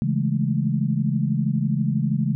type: chord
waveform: sine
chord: A major seventh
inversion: first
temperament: equal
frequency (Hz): 138.59 / 164.81 / 207.7 / 220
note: C#3 / E3 / G#3 / A3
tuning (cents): 0 / 0 / 0 / 0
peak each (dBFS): -23 / -25 / -25 / -27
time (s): 0.02-2.35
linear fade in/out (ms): 0
effects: none